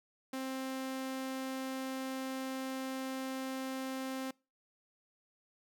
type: tone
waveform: sawtooth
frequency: 263.5 Hz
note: C4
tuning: 12 cents sharp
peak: -33 dBFS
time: 0.33-4.31 s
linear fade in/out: 5 ms
effects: noise-tail reverb RT60 0.3 s tail -25 dB re dry